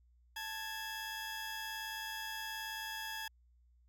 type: tone pair together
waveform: 20% pulse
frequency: 880 / 1661.2 Hz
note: A5 / G#6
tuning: 0 / 0 cents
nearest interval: major seventh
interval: 1100 cents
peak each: -39 / -38 dBFS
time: 0.36-3.28 s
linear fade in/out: 5 ms
effects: added 60 Hz sine -64 dBFS peak until 3.88 s